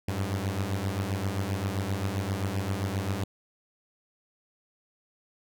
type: beating tone pair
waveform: sawtooth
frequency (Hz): 94 / 101.6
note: F#2 / G#2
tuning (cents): +28 / -38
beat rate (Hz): 7.6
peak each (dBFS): -27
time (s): 0.08-3.24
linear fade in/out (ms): 5
effects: none